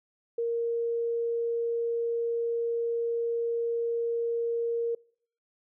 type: tone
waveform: sine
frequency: 466.2 Hz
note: A#4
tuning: in tune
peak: -26 dBFS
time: 0.38-4.95 s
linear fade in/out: 5 ms
effects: noise-tail reverb RT60 0.6 s tail -26 dB re dry